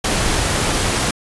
pink noise, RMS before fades -18 dBFS, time 0.04-1.11 s, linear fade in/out 5 ms, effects resampled to 24000 Hz

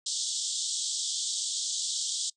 white band-pass noise, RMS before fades -32 dBFS, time 0.06-2.3 s, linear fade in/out 5 ms, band 3200 to 8400 Hz, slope 96 dB/octave, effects noise-tail reverb RT60 0.1 s tail -22 dB re dry

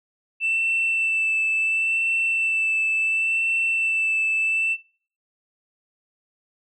sine tone with vibrato, 2659 Hz, E7, 14 cents sharp, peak -18 dBFS, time 0.4-4.77 s, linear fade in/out 50 ms, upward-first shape sine, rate 0.71 Hz, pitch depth 17 cents each way, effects noise-tail reverb RT60 0.5 s tail -26 dB re dry + tanh soft clip ceiling -16 dBFS

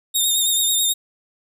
15% pulse tone with vibrato, 3685 Hz, A#7, 21 cents flat, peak -10 dBFS, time 0.14-0.94 s, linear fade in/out 20 ms, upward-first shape sine, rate 9.2 Hz, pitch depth 42 cents each way, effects none

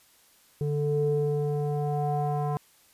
square tone with low-pass filter sweep, 146.83 Hz, D3, in tune, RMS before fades -27 dBFS, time 0.61-2.57 s, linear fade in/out 0 ms, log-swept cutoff 360 to 910 Hz, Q 4.7, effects white hiss -60 dBFS RMS until 2.93 s + resampled to 32000 Hz

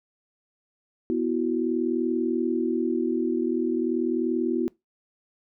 sine chord, B suspended fourth, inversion none, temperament equal, 246.9 / 329.6 / 370 Hz, B3 / E4 / F#4, 0 / 0 / 0 cents, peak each -27 / -26 / -27 dBFS, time 1.1-4.68 s, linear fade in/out 0 ms, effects noise-tail reverb RT60 0.2 s tail -23 dB re dry

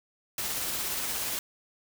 white noise with tremolo, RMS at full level -31 dBFS, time 0.38-1.39 s, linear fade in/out 2 ms, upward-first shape triangle, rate 17 Hz, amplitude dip 25%, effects none

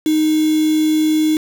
sine tone with quantisation, 310.2 Hz, D#4, 5 cents flat, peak -12 dBFS, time 0.06-1.37 s, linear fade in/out 2 ms, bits 4, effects none

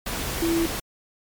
sine tone in noise, 332.9 Hz, E4, 17 cents sharp, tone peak -20 dBFS, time 0.42-0.66 s, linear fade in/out 5 ms, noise pink, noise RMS -29 dBFS, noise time 0.06-0.8 s, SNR +6 dB, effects MP3 96 kbps

